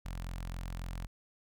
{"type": "tone with notch filter", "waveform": "sawtooth", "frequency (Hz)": 43.65, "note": "F1", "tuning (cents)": 0, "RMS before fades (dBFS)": -40, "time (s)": [0.05, 1.07], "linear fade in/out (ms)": 10, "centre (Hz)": 380, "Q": 0.83, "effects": []}